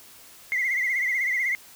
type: tone with vibrato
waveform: sine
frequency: 2055 Hz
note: C7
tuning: 32 cents flat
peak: -21 dBFS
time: 0.52-1.55 s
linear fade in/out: 0 ms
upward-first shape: triangle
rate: 16 Hz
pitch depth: 110 cents each way
effects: tanh soft clip ceiling -18 dBFS + white hiss -49 dBFS RMS until 1.75 s